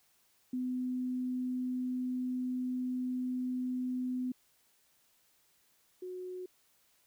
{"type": "tone pair in turn", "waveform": "sine", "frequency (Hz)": [252.6, 366], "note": ["B3", "F#4"], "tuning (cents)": [39, -19], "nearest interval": "tritone", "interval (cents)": 642, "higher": "second", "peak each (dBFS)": [-32, -39], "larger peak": "first", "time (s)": [[0.53, 4.32], [6.02, 6.46]], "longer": "first", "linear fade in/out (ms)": 5, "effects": ["white hiss -70 dBFS RMS until 7.06 s"]}